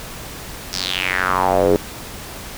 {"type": "tone with band-pass filter sweep", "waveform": "square", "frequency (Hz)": 46.25, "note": "F#1", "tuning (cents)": 0, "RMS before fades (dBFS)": -18, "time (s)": [0.73, 1.76], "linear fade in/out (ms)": 0, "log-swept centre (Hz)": [5500, 390], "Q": 4.3, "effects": ["pink hiss -33 dBFS RMS until 2.57 s"]}